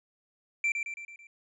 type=tone with echo; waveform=triangle; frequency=2348 Hz; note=D7; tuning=1 cent flat; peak=-23 dBFS; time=0.64-0.72 s; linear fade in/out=2 ms; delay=110 ms; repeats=5; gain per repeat=-5 dB; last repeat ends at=1.27 s; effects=resampled to 22050 Hz